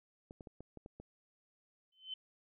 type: clicks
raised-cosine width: 2 ms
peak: -36 dBFS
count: 7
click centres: 0.309 / 0.408 / 0.472 / 0.606 / 0.773 / 0.861 / 1 s
type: tone with exponential growth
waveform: sine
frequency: 3062 Hz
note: G7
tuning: 41 cents flat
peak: -37 dBFS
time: 1.92-2.14 s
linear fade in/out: 5 ms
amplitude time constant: 46 ms
effects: none